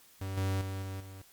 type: tone with level steps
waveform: 45% pulse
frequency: 96 Hz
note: G2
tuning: 36 cents flat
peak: -35 / -29 / -35 / -37 / -45 dBFS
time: 0.21-1.22 s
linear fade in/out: 5 ms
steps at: 0.37 / 0.61 / 0.82 / 1 s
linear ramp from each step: 5 ms
effects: white hiss -60 dBFS RMS until 1.32 s + Opus 48 kbps